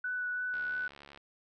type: tone with vibrato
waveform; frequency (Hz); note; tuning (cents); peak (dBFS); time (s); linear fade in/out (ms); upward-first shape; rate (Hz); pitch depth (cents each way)
sine; 1484; F#6; +5; -32; 0.04-0.88; 5; sine; 3; 11
type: click train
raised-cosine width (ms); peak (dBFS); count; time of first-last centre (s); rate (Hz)
0.3; -34; 46; 0.54-1.175; 70.9
effects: none